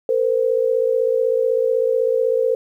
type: tone pair together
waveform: sine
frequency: 457 / 513 Hz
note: A#4 / C5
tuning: -34 / -34 cents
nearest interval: major second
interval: 200 cents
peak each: -18 dBFS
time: 0.09-2.55 s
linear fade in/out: 2 ms
effects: 9-bit